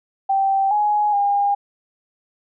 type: tone with pitch steps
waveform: sine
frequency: 780 / 836 / 808 Hz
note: G5 / G#5 / G#5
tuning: -9 / +11 / -48 cents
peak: -15 dBFS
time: 0.29-1.55 s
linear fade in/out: 10 ms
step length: 420 ms
effects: none